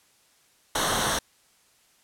pink noise with comb filter, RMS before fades -25 dBFS, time 0.75-1.19 s, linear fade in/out 5 ms, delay 0.41 ms, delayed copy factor -0.7, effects white hiss -62 dBFS RMS until 2.03 s + low-pass 11000 Hz 12 dB/octave

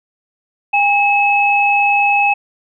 sine tone pair together, 812 / 2582 Hz, G#5 / E7, -39 / -37 cents, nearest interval octave + minor sixth, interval 2002 cents, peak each -13 dBFS, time 0.73-2.34 s, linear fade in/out 10 ms, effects none

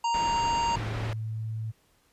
harmonic tone, 932.3 Hz, A#5, in tune, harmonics 1 / 3 / 5 / 7 / 8, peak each -24 / -36 / -41 / -44 / -45 dBFS, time 0.04-0.76 s, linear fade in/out 5 ms
pink low-pass noise, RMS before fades -36 dBFS, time 0.14-1.13 s, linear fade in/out 0 ms, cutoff 2900 Hz, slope 12 dB/octave
sine tone with pitch glide, 110 to 110.7 Hz, A2 to A2, 0 to +11 cents, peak -30 dBFS, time 0.75-1.72 s, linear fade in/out 20 ms, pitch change +11 cents, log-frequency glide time 1.08-1.59 s
effects pink hiss -66 dBFS RMS until 2.12 s + resampled to 32000 Hz

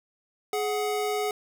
square tone pair together, 420.1 / 740 Hz, G#4 / F#5, +20 / 0 cents, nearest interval minor seventh, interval 980 cents, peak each -28 / -31 dBFS, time 0.53-1.31 s, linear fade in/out 2 ms, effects none

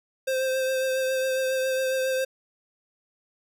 square tone with vibrato, 523.3 Hz, C5, in tune, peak -24 dBFS, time 0.27-2.25 s, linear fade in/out 10 ms, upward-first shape triangle, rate 7.3 Hz, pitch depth 22 cents each way, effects none

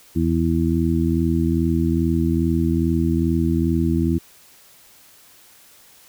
harmonic tone, 82.41 Hz, E2, in tune, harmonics 1 / 2 / 3 / 4, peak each -22 / -22 / -22 / -22 dBFS, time 0.15-4.19 s, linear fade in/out 20 ms, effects white hiss -50 dBFS RMS until 6.08 s

